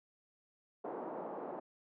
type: band-pass noise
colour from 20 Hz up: white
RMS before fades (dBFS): -43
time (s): 0.84-1.6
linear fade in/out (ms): 10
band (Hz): 240 to 840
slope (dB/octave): 24
effects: none